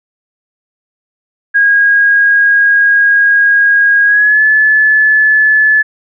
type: tone with pitch glide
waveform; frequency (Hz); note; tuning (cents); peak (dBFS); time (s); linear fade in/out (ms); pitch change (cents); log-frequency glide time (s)
sine; 1637 to 1727.3; G#6 to A6; -25 to -32; -5; 1.54-5.83; 20; +93; 4.04-4.42
effects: none